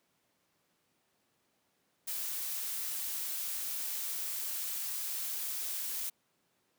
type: noise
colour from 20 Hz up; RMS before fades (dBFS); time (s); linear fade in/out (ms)
blue; -37; 2.07-6.1; 10
effects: pink hiss -75 dBFS RMS until 6.78 s + high-pass 150 Hz 12 dB/octave